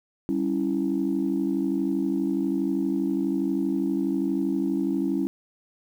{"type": "chord", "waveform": "sine", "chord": "C# diminished", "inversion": "second", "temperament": "equal", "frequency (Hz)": [196, 277.2, 329.6], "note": ["G3", "C#4", "E4"], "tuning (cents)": [0, 0, 0], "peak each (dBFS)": [-28, -25, -26], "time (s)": [0.29, 5.27], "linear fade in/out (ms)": 0, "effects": ["tanh soft clip ceiling -15 dBFS", "9-bit"]}